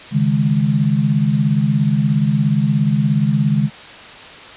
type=chord; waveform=sine; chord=C# suspended second; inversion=none; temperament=equal; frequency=138.59 / 155.56 / 207.7 Hz; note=C#3 / D#3 / G#3; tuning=0 / 0 / 0 cents; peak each=-17 dBFS; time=0.11-3.7 s; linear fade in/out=50 ms; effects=white hiss -36 dBFS RMS until 4.56 s + resampled to 8000 Hz